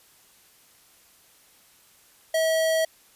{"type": "tone", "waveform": "square", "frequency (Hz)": 644, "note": "E5", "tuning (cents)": -41, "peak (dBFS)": -21, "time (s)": [2.34, 2.85], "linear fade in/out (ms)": 5, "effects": ["white hiss -57 dBFS RMS until 3.15 s", "resampled to 32000 Hz"]}